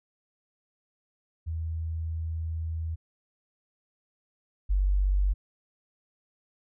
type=tone pair in turn; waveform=sine; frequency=81.1 / 48.03 Hz; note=E2 / G1; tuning=-28 / -35 cents; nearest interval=major sixth; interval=907 cents; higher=first; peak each=-29 / -21 dBFS; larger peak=second; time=1.46-2.96 / 4.69-5.34 s; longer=first; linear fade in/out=20 ms; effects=none